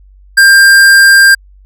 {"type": "tone with tanh clipping", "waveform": "sine", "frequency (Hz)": 1594, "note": "G6", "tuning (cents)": 28, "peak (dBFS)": -3, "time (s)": [0.37, 1.35], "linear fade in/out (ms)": 10, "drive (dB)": 18, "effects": ["added 48 Hz sine -37 dBFS peak until 1.65 s"]}